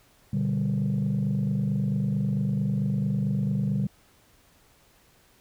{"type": "chord", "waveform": "sine", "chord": "G major", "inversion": "first", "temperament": "just", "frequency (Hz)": [122.5, 147, 196], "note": ["B2", "D3", "G3"], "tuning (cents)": [-14, 2, 0], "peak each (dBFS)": [-27, -26, -25], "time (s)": [0.33, 3.87], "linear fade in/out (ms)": 5, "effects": ["tanh soft clip ceiling -19 dBFS", "pink hiss -60 dBFS RMS until 5.4 s"]}